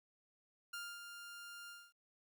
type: tone with ADSR envelope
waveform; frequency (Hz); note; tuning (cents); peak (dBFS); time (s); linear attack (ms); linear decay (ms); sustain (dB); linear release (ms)
sawtooth; 1400; F6; +4; -39; 0.73-1.93; 8; 250; -7; 240
effects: 13-bit